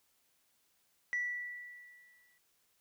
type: tone with exponential decay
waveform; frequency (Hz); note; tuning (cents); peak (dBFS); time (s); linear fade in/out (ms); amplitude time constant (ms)
sine; 1957; B6; -16; -29; 1.13-2.38; 0; 270
effects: tanh soft clip ceiling -28 dBFS + white hiss -74 dBFS RMS until 2.8 s